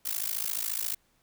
blue noise with amplitude modulation, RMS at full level -28 dBFS, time 0.05-0.95 s, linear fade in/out 10 ms, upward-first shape sine, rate 54.2 Hz, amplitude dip 95%, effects pink hiss -69 dBFS RMS until 1.22 s

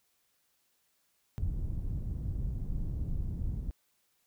pink low-pass noise, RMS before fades -34 dBFS, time 1.38-3.71 s, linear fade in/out 0 ms, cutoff 120 Hz, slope 12 dB/octave, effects white hiss -74 dBFS RMS until 4.26 s

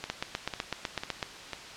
two click trains, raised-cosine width 0.2 ms, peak -12 / -16 dBFS, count 10 / 4, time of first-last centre 0.1-1.228 / 0.04-1.533 s, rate 7.98 / 2.01 Hz, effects white hiss -44 dBFS RMS until 1.76 s + low-pass 5000 Hz 12 dB/octave

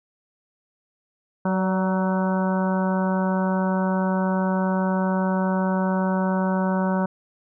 harmonic tone with a mistuned harmonic, 187.4 Hz, F#3, 22 cents sharp, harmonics 1 / 2 / 3 / 4 / 5 / 6 / 7 / 8, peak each -21 / -32 / -28 / -34 / -29 / -37 / -37 / -35 dBFS, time 1.45-7.06 s, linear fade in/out 5 ms, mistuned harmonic 3, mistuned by +24 cents, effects none

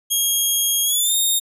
5% pulse tone with pitch glide, 3269 to 3691 Hz, G#7 to A#7, -28 to -18 cents, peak -9 dBFS, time 0.1-1.4 s, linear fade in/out 20 ms, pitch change +210 cents, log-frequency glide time 0.84-1.16 s, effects resampled to 32000 Hz

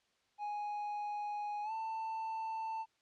triangle tone with pitch glide, 830.6 to 890.2 Hz, G#5 to A5, 0 to +20 cents, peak -35 dBFS, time 0.38-2.86 s, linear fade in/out 50 ms, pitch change +120 cents, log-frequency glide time 1.63-1.72 s, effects white hiss -75 dBFS RMS until 3.01 s + low-pass 5000 Hz 12 dB/octave

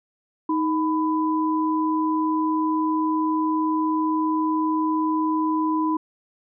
sine tone pair together, 313.7 / 998.2 Hz, D#4 / B5, +14 / +18 cents, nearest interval octave + minor sixth, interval 2004 cents, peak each -21 / -24 dBFS, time 0.49-5.97 s, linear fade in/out 5 ms, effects none

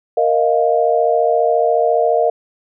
sine chord, Bb suspended fourth, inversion none, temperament equal with one note detuned, 466.2 / 624.1 / 698.5 Hz, Bb4 / Eb5 / F5, 0 / +5 / 0 cents, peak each -16 dBFS, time 0.17-2.3 s, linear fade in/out 5 ms, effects none

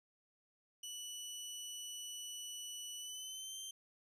20% pulse tone with pitch glide, 2960 to 3132 Hz, F#7 to G7, 0 to -2 cents, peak -39 dBFS, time 0.83-3.71 s, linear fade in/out 5 ms, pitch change +98 cents, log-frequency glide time 2.97-3.59 s, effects none

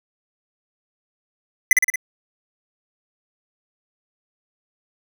square tone with echo, 2015 Hz, B6, 34 cents sharp, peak -9 dBFS, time 1.71-1.73 s, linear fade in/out 2 ms, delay 57 ms, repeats 4, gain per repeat -3 dB, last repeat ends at 1.958 s, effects none

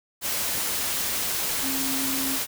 sine tone in noise, 268.9 Hz, C4, 47 cents sharp, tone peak -30 dBFS, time 1.61-2.39 s, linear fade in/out 50 ms, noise white, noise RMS -27 dBFS, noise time 0.21-2.47 s, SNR -6 dB, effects none

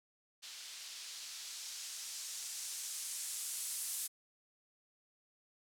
violet noise with low-pass filter sweep, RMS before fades -44 dBFS, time 0.42-4.08 s, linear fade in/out 20 ms, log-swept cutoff 4000 to 9900 Hz, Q 1.1, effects none

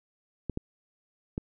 clicks, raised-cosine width 3 ms, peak -18 dBFS, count 3, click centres 0.497 / 0.574 / 1.379 s, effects none

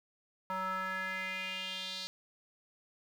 square tone with band-pass filter sweep, 187.6 Hz, F#3, 24 cents sharp, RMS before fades -38 dBFS, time 0.5-2.07 s, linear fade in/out 0 ms, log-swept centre 1100 to 4300 Hz, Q 4, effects 10-bit

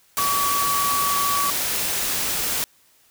sine tone in noise, 1137 Hz, C#6, 44 cents sharp, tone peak -21 dBFS, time 0.18-1.5 s, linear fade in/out 0 ms, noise white, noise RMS -24 dBFS, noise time 0.17-2.64 s, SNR 0 dB, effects white hiss -58 dBFS RMS until 3.1 s

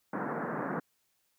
pink band-pass noise, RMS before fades -35 dBFS, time 0.13-0.8 s, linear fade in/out 5 ms, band 150 to 1700 Hz, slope 48 dB/octave, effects white hiss -75 dBFS RMS until 1.38 s

